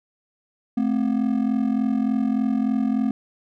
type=ring-modulated tone; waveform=triangle; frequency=239.3 Hz; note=A#3; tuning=46 cents sharp; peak=-14 dBFS; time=0.77-3.11 s; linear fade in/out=2 ms; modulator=21.7 Hz; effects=none